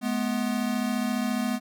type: tone pair together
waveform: square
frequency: 212.4 / 246.9 Hz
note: G#3 / B3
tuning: +39 / 0 cents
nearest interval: minor third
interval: 261 cents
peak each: -29 / -28 dBFS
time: 0.01-1.6 s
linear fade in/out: 50 ms
effects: none